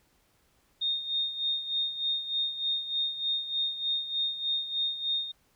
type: tone with tremolo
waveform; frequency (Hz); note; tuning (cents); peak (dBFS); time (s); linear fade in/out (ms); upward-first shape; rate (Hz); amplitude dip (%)
sine; 3679; A#7; -24; -25; 0.81-5.32; 10; sine; 3.3; 70
effects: pink hiss -68 dBFS RMS until 5.55 s